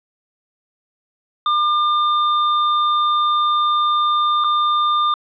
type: tone with dropouts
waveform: square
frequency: 1200 Hz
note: D6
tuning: 37 cents sharp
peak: -15 dBFS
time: 1.46-5.14 s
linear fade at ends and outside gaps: 2 ms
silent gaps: 4.44-4.444 s
effects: resampled to 11025 Hz + 9-bit